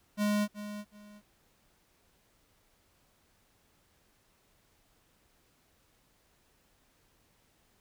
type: tone with echo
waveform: square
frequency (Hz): 207.7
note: G#3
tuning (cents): 0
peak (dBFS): -27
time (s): 0.17-0.48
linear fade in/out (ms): 50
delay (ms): 370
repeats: 2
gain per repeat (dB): -12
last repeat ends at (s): 1.22
effects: pink hiss -69 dBFS RMS until 7.8 s